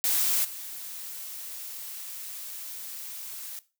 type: noise with level steps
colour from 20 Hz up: blue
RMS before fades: -25 / -39 dBFS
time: 0.04-3.59 s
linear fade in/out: 0 ms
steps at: 0.44 s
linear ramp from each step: 10 ms
effects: noise-tail reverb RT60 0.3 s tail -17 dB re dry